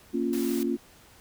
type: chord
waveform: sine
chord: Bb minor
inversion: none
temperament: equal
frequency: 233.1 / 277.2 / 349.2 Hz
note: Bb3 / Db4 / F4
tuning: 0 / 0 / 0 cents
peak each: -29 dBFS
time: 0.13-0.77 s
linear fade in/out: 20 ms
type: band-stop noise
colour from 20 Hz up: white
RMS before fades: -40 dBFS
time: 0.33-0.63 s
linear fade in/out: 0 ms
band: 280 to 440 Hz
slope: 96 dB/octave
effects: pink hiss -55 dBFS RMS until 1.2 s